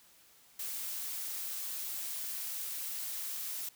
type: noise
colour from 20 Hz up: blue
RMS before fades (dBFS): -39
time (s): 0.59-3.69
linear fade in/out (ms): 5
effects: white hiss -62 dBFS RMS until 3.75 s